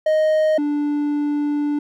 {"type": "tone pair in turn", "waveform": "triangle", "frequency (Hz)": [622.3, 293], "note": ["D#5", "D4"], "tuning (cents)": [0, -4], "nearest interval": "octave + minor second", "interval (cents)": 1304, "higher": "first", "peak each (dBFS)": [-12, -16], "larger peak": "first", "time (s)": [[0.06, 0.58], [0.58, 1.79]], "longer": "second", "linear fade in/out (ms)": 5, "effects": []}